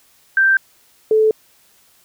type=tone pair in turn; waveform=sine; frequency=1568 / 435.6 Hz; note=G6 / A4; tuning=0 / -17 cents; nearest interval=octave + minor seventh; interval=2217 cents; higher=first; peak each=-10 dBFS; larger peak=neither; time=0.37-0.57 / 1.11-1.31 s; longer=neither; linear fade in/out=2 ms; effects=white hiss -54 dBFS RMS until 2.04 s